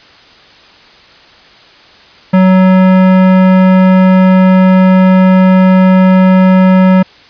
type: tone with hard clipping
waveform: sine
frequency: 186.7 Hz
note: F#3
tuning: 16 cents sharp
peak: -5 dBFS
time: 2.33-7.03 s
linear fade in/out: 10 ms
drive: 17 dB
effects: white hiss -39 dBFS RMS until 7.29 s + resampled to 11025 Hz